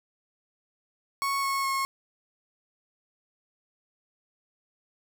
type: tone with pitch steps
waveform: 35% pulse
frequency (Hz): 1106 / 1095.8 / 1085.7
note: C#6 / C#6 / C#6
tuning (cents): -4 / -20 / -36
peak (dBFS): -24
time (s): 1.22-1.85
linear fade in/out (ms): 0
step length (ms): 210
effects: none